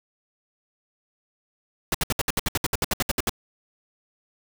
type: noise bursts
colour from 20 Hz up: pink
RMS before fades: -23 dBFS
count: 16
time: 1.92-3.295 s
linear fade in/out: 2 ms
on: 25 ms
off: 65 ms
effects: none